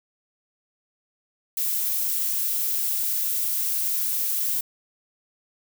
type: noise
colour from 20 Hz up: violet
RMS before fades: -25 dBFS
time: 1.57-4.61 s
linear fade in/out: 5 ms
effects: none